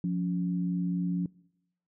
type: tone pair together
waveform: sine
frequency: 177 / 281.3 Hz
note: F3 / C#4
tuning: +23 / +26 cents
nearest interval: minor sixth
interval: 803 cents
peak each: -27 / -35 dBFS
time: 0.04-1.26 s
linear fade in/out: 2 ms
effects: noise-tail reverb RT60 0.8 s tail -23 dB re dry